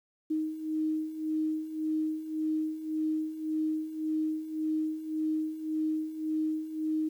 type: beating tone pair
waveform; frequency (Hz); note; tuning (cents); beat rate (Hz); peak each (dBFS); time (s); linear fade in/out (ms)
sine; 311.1 / 312.9; D#4 / D#4; 0 / +10; 1.8; -35 / -30; 0.3-7.09; 10
effects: 10-bit